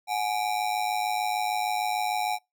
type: ring-modulated tone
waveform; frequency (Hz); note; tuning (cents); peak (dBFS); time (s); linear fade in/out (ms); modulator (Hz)
square; 784; G5; 0; -23; 0.07-2.39; 50; 53.3
effects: noise-tail reverb RT60 0.2 s tail -24 dB re dry